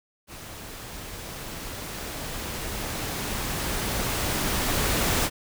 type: noise with level ramp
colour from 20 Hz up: pink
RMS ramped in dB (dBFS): -41 to -23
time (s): 0.27-5.3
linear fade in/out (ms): 50
effects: none